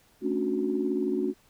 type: chord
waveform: sine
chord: D major seventh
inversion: second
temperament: just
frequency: 220.2 / 275.3 / 293.7 / 367.1 Hz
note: A3 / C#4 / D4 / F#4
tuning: +2 / -12 / 0 / -14 cents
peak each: -32 / -30 / -32 / -28 dBFS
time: 0.21-1.34 s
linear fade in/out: 50 ms
effects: tanh soft clip ceiling -14 dBFS + pink hiss -62 dBFS RMS until 1.49 s